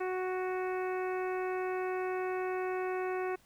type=harmonic tone; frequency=370 Hz; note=F#4; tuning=in tune; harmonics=1 / 2 / 3 / 4 / 5 / 6 / 7; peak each=-33 / -39 / -43 / -45 / -47 / -49 / -50 dBFS; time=0-3.36 s; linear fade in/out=10 ms; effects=pink hiss -65 dBFS RMS until 3.45 s